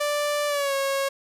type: tone with pitch glide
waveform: sawtooth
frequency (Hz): 587.3 to 548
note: D5 to C#5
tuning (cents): 0 to -20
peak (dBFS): -19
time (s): 0-1.09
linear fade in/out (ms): 10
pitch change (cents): -120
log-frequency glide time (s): 0.47-0.74
effects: resampled to 32000 Hz